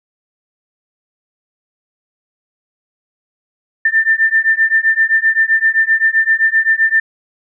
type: beating tone pair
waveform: sine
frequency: 1785 / 1792.7 Hz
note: A6 / A6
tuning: +24 / +32 cents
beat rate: 7.7 Hz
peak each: -13 dBFS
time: 3.85-7 s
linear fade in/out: 5 ms
effects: none